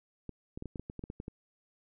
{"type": "clicks", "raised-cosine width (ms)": 3, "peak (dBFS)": -27, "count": 12, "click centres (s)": [0.293, 0.575, 0.624, 0.657, 0.758, 0.796, 0.899, 0.993, 1.039, 1.101, 1.201, 1.281], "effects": []}